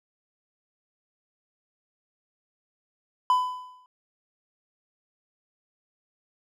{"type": "tone with exponential decay", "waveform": "triangle", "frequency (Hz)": 1003, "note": "B5", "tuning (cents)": 26, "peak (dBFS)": -14, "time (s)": [3.3, 3.86], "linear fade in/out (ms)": 1, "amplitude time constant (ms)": 120, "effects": []}